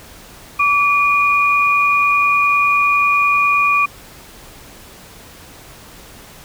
sine tone pair together, 1151.1 / 2439 Hz, D6 / D#7, -35 / -35 cents, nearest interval octave + minor second, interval 1300 cents, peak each -14 dBFS, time 0.59-3.86 s, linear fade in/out 10 ms, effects pink hiss -40 dBFS RMS until 6.44 s

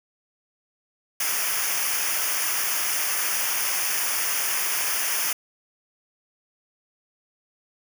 white noise with comb filter, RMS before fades -25 dBFS, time 1.2-5.33 s, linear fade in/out 5 ms, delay 0.25 ms, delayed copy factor -0.85, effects none

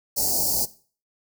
white band-stop noise, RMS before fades -23 dBFS, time 0.16-0.66 s, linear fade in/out 20 ms, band 890 to 4400 Hz, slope 96 dB/octave, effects noise-tail reverb RT60 0.4 s tail -17 dB re dry

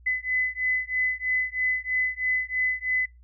sine beating tone pair, 2013 / 2016.1 Hz, B6 / B6, +33 / +35 cents, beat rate 3.1 Hz, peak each -27 dBFS, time 0.06-3.06 s, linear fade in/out 10 ms, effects noise-tail reverb RT60 0.2 s tail -22 dB re dry + added 60 Hz sine -49 dBFS peak until 3.23 s

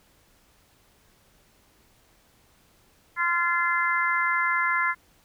harmonic tone, 344.9 Hz, F4, 22 cents flat, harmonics 3 / 4 / 5 / 6, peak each -27 / -27 / -27 / -27 dBFS, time 3.16-4.95 s, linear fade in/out 50 ms, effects pink hiss -61 dBFS RMS until 5.24 s

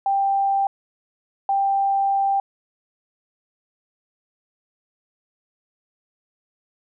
sine tone pair in turn, 788 / 788 Hz, G5 / G5, +9 / +9 cents, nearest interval unison, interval 0 cents, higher neither, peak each -17 dBFS, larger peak neither, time 0.06-0.67 / 1.49-2.4 s, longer second, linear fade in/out 2 ms, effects none

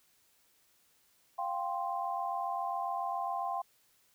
sine chord, F suspended second, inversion none, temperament just, 698.5 / 785.8 / 1047.7 Hz, F5 / G5 / C6, 0 / +4 / +2 cents, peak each -37 / -36 / -37 dBFS, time 1.38-3.62 s, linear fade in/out 10 ms, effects white hiss -69 dBFS RMS until 4.14 s

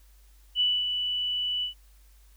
sine tone with ADSR envelope, 2967 Hz, F#7, 4 cents sharp, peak -20 dBFS, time 0.55-1.74 s, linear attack 53 ms, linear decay 240 ms, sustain -6 dB, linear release 110 ms, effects added 50 Hz sine -53 dBFS peak until 2.36 s + white hiss -64 dBFS RMS until 2.36 s

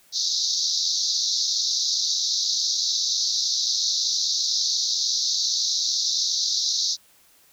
pink band-pass noise, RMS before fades -24 dBFS, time 0.12-6.97 s, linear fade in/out 50 ms, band 3800 to 6300 Hz, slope 96 dB/octave, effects white hiss -57 dBFS RMS until 7.52 s

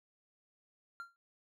triangle tone with exponential decay, 1384 Hz, F6, 16 cents flat, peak -37 dBFS, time 1-1.16 s, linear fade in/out 0 ms, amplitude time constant 33 ms, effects none

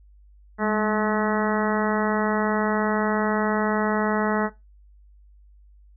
harmonic tone with a mistuned harmonic, 214.3 Hz, A3, 45 cents flat, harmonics 1 / 2 / 3 / 4 / 5 / 6 / 7 / 8 / 9, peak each -24 / -27 / -29 / -30 / -31 / -32 / -32 / -33 / -34 dBFS, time 0.58-4.5 s, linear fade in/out 50 ms, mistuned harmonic 1, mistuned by -44 cents, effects noise-tail reverb RT60 0.2 s tail -17 dB re dry + added 50 Hz sine -49 dBFS peak until 5.96 s

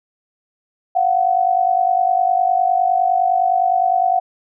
sine tone pair together, 698.5 / 748.3 Hz, F5 / F#5, 0 / +19 cents, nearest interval minor second, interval 119 cents, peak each -17 / -15 dBFS, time 0.95-4.2 s, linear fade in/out 10 ms, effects none

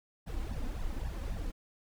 brown noise with flanger, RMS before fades -36 dBFS, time 0.26-1.52 s, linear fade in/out 20 ms, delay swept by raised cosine 1.1 to 4 ms, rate 3.7 Hz, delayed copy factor +0.85, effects none

